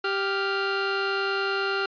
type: tone pair together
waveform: sawtooth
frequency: 392 / 1396.9 Hz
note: G4 / F6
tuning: 0 / 0 cents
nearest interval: octave + minor seventh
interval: 2200 cents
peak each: -23 dBFS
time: 0.04-1.86 s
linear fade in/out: 5 ms
effects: resampled to 11025 Hz